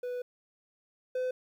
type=tone pair in turn; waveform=triangle; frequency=493.9 / 508.4 Hz; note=B4 / C5; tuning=0 / -50 cents; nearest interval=minor second; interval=50 cents; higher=second; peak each=-31 / -27 dBFS; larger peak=second; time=0.03-0.22 / 1.15-1.31 s; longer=first; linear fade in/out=5 ms; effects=11-bit